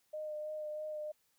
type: tone with vibrato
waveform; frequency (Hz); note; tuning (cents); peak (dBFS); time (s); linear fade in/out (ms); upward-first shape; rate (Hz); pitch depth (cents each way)
sine; 610; D#5; -34; -38; 0.13-1.12; 10; sine; 3.1; 17
effects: white hiss -75 dBFS RMS until 1.38 s